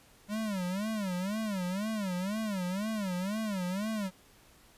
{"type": "tone with vibrato", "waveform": "square", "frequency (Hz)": 198.7, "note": "G3", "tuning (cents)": 24, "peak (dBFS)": -32, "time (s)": [0.28, 4.11], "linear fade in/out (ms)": 50, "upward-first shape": "sine", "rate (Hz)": 2, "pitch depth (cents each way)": 190, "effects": ["pink hiss -60 dBFS RMS until 4.77 s", "resampled to 32000 Hz"]}